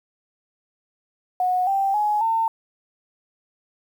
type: tone with pitch steps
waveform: sine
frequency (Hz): 731 / 783.5 / 839.7 / 900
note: F#5 / G5 / G#5 / A5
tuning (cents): -21 / -1 / +19 / +39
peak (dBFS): -18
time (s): 1.4-2.48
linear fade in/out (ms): 2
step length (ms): 270
effects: 8-bit